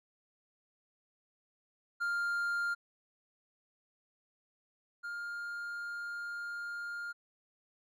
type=tone pair in turn; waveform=triangle; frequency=1400 / 1408.1 Hz; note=F6 / F6; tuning=+4 / +14 cents; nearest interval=unison; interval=10 cents; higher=second; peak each=-29 / -36 dBFS; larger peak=first; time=2-2.75 / 5.03-7.13 s; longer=second; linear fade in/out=20 ms; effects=none